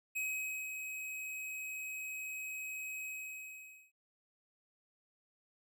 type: tone with ADSR envelope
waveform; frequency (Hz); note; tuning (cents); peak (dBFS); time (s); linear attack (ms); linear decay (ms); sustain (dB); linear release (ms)
square; 2538; D#7; +34; -35; 0.15-3.92; 17; 520; -6; 860
effects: none